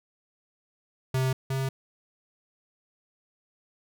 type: tone pair in turn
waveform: square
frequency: 130.81 / 133.64 Hz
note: C3 / C3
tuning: 0 / +37 cents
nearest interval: unison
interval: 37 cents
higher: second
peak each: -24 / -27 dBFS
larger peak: first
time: 1.14-1.33 / 1.5-1.69 s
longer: neither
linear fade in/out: 5 ms
effects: none